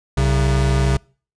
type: tone pair together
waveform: square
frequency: 63.88 / 134.3 Hz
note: C2 / C3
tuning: -41 / +46 cents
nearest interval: octave + minor second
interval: 1287 cents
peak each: -18 dBFS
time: 0.17-0.97 s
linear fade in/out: 5 ms
effects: noise-tail reverb RT60 0.4 s tail -25 dB re dry + resampled to 22050 Hz

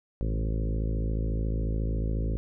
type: harmonic tone with a mistuned harmonic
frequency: 54.1 Hz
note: A1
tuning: 29 cents flat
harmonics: 1 / 2 / 3 / 4 / 5 / 6 / 7 / 8 / 9 / 10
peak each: -27 / -33 / -37 / -39 / -41 / -43 / -44 / -45 / -46 / -47 dBFS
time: 0.21-2.37 s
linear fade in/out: 0 ms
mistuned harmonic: 2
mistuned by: +50 cents
effects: none

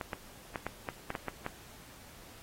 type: clicks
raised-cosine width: 0.5 ms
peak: -20 dBFS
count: 9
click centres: 0.012 / 0.132 / 0.558 / 0.666 / 0.888 / 1.104 / 1.152 / 1.283 / 1.464 s
effects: pink hiss -54 dBFS RMS until 2.42 s + AAC 48 kbps

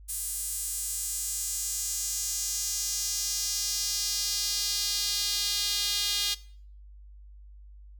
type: tone with high-pass filter sweep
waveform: sawtooth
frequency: 407.9 Hz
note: G#4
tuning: 31 cents flat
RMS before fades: -31 dBFS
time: 0.08-6.35 s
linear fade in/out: 20 ms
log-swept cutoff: 9200 to 3700 Hz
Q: 2.2
effects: noise-tail reverb RT60 0.5 s tail -19 dB re dry + added 50 Hz sine -46 dBFS peak until 7.99 s

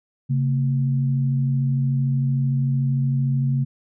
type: tone pair together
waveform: sine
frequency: 136.1 / 229.4 Hz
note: C#3 / A#3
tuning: -31 / -28 cents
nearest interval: major sixth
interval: 903 cents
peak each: -18 / -28 dBFS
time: 0.29-3.65 s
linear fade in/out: 20 ms
effects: none

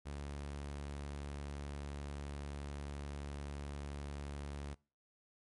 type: tone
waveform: sawtooth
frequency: 71.5 Hz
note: D2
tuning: 46 cents flat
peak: -38 dBFS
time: 0.05-4.75 s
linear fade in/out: 20 ms
effects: noise-tail reverb RT60 0.4 s tail -25 dB re dry + MP3 48 kbps

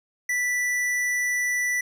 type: tone with tanh clipping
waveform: sine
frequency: 1972 Hz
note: B6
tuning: 3 cents flat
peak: -24 dBFS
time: 0.29-1.81 s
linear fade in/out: 5 ms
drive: 16 dB
effects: none

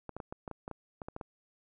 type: clicks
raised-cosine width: 1 ms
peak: -26 dBFS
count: 12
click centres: 0.093 / 0.166 / 0.202 / 0.325 / 0.478 / 0.513 / 0.679 / 0.713 / 1.018 / 1.085 / 1.164 / 1.212 s
effects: none

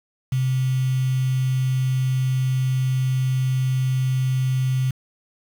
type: tone with quantisation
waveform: sine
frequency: 130 Hz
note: C3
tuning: 11 cents flat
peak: -18 dBFS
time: 0.32-4.91 s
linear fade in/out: 5 ms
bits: 6
effects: none

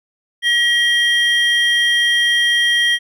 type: tone pair together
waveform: triangle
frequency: 1908 / 3202 Hz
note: A#6 / G7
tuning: +40 / +36 cents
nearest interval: major sixth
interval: 896 cents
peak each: -13 / -14 dBFS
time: 0.42-2.99 s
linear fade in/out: 50 ms
effects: none

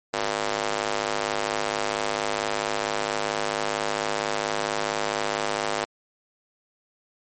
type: tone with high-pass filter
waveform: square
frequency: 52.2 Hz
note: G#1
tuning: 10 cents sharp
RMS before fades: -27 dBFS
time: 0.13-5.85 s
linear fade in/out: 10 ms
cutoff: 550 Hz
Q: 1
effects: MP3 32 kbps

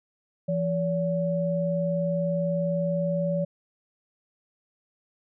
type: tone pair together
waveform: sine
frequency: 169.6 / 570.5 Hz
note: E3 / C#5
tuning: +50 / +50 cents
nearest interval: octave + major sixth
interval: 2100 cents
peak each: -26 dBFS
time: 0.48-3.45 s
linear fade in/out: 10 ms
effects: none

